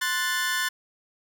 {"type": "chord", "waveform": "sawtooth", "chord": "F# diminished", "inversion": "second", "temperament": "equal", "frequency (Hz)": [1046.5, 1480, 1760], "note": ["C6", "F#6", "A6"], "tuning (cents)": [0, 0, 0], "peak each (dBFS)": [-28, -26, -23], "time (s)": [0.01, 0.69], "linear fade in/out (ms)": 10, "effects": []}